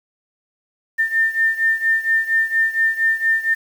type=beating tone pair; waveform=sine; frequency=1800 / 1804.3 Hz; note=A6 / A6; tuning=+39 / +43 cents; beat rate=4.3 Hz; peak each=-17 / -20 dBFS; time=0.98-3.55 s; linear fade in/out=20 ms; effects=7-bit